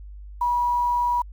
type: tone with quantisation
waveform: sine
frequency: 968 Hz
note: B5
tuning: 35 cents flat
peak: -19 dBFS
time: 0.41-1.22 s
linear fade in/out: 5 ms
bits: 8
effects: added 50 Hz sine -37 dBFS peak until 1.32 s